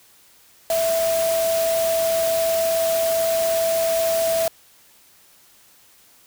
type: tone in noise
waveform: sine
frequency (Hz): 659.3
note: E5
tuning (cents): 0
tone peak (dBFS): -18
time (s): 0.7-4.48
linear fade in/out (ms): 2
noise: white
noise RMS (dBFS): -28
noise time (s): 0.7-4.48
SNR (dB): +7
effects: white hiss -53 dBFS RMS until 6.26 s